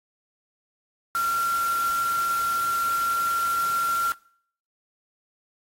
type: tone in noise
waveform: sine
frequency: 1372 Hz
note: F6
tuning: 31 cents flat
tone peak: -22 dBFS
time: 1.15-4.12 s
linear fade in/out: 0 ms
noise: white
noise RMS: -36 dBFS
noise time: 1.15-4.12 s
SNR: +11 dB
effects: noise-tail reverb RT60 0.6 s tail -23 dB re dry + AAC 48 kbps